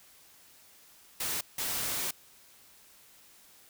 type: noise bursts at uneven times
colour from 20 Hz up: white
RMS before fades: -33 dBFS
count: 2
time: 1.2-1.41 / 1.58-2.11 s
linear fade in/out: 5 ms
effects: white hiss -58 dBFS RMS until 3.69 s